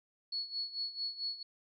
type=tone with tremolo; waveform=sine; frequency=4384 Hz; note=C#8; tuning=20 cents flat; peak=-33 dBFS; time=0.32-1.43 s; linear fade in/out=5 ms; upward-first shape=sine; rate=4.5 Hz; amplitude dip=80%; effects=none